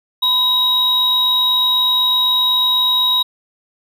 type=tone pair together; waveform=triangle; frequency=1004 / 3813 Hz; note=B5 / A#7; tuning=+28 / +38 cents; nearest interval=octave + major seventh; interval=2310 cents; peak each=-21 / -11 dBFS; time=0.22-3.23 s; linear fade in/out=10 ms; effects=none